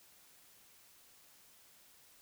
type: silence
effects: white hiss -63 dBFS RMS until 2.21 s